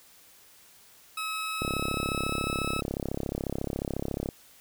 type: tone with pitch glide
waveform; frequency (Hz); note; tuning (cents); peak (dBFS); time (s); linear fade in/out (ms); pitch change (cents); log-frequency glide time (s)
20% pulse; 1286 to 1298.7; E6 to E6; -43 to -26; -26; 1.17-2.81; 5; +17; 1.32-2.37
type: click train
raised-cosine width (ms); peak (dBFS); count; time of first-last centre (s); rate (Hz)
2; -17; 92; 1.62-4.289; 34.1
effects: white hiss -56 dBFS RMS until 4.6 s